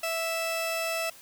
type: tone pair together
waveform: sawtooth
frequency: 658.5 / 1317 Hz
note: E5 / E6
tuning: -2 / -2 cents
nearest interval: octave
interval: 1200 cents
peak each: -26 dBFS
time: 0.03-1.1 s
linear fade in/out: 5 ms
effects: white hiss -51 dBFS RMS until 1.21 s